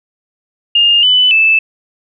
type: tone with pitch steps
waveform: sine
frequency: 2824 / 2999 / 2631 Hz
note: F7 / F#7 / E7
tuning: +19 / +23 / -4 cents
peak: -6 dBFS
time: 0.75-1.59 s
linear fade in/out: 5 ms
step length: 280 ms
effects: none